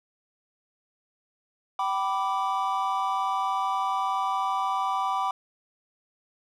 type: chord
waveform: triangle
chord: G major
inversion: none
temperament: equal with one note detuned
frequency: 771 / 987.8 / 1174.7 Hz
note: G5 / B5 / D6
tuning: -29 / 0 / 0 cents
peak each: -27 dBFS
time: 1.79-5.31 s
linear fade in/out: 2 ms
effects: none